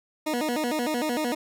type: tone with vibrato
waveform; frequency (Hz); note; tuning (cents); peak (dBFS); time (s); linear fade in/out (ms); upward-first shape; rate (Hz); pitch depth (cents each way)
20% pulse; 273.2; C#4; -25; -20; 0.26-1.35; 10; square; 6.6; 210
effects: none